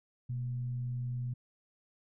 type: tone with frequency modulation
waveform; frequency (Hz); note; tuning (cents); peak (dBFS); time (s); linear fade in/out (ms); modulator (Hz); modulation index
sine; 123.9; B2; +6; -33; 0.29-1.34; 10; 100; 0.22
effects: none